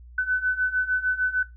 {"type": "beating tone pair", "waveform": "sine", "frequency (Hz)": [1502, 1508.6], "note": ["F#6", "F#6"], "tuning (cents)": [26, 33], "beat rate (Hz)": 6.6, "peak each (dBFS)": [-26, -24], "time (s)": [0.18, 1.43], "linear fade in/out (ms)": 5, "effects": ["noise-tail reverb RT60 0.2 s tail -17 dB re dry", "added 60 Hz sine -43 dBFS peak until 1.56 s"]}